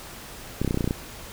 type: clicks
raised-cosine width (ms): 3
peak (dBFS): -11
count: 10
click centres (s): 0.616 / 0.647 / 0.677 / 0.709 / 0.744 / 0.774 / 0.808 / 0.843 / 0.876 / 0.909
effects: pink hiss -41 dBFS RMS until 1.32 s